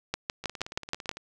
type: two click trains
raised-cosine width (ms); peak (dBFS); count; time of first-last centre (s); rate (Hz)
0.2; -22 / -11; 14 / 7; 0.44-1.17 / 0.14-1.092; 17.8 / 6.3
effects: none